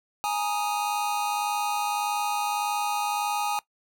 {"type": "chord", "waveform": "square", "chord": "Ab suspended second", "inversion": "none", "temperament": "equal", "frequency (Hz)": [830.6, 932.3, 1244.5], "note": ["Ab5", "Bb5", "Eb6"], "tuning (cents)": [0, 0, 0], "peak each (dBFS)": [-28, -33, -33], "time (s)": [0.24, 3.59], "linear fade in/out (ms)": 0, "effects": ["noise-tail reverb RT60 0.1 s tail -19 dB re dry"]}